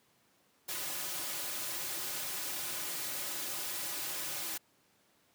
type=noise with comb filter; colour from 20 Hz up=white; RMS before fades=-38 dBFS; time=0.68-4.58 s; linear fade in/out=10 ms; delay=4.4 ms; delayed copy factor=-0.7; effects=pink hiss -69 dBFS RMS until 5.34 s + high-pass 150 Hz 12 dB/octave